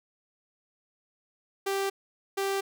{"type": "tone pair in turn", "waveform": "sawtooth", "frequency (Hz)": [392, 392], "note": ["G4", "G4"], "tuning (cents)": [0, 0], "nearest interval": "unison", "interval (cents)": 0, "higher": "neither", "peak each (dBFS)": [-23, -23], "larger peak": "neither", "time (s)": [[1.66, 1.9], [2.37, 2.61]], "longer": "neither", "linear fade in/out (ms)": 10, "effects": []}